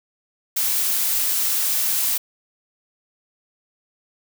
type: noise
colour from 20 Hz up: blue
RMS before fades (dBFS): -21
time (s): 0.56-2.18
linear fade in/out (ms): 10
effects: none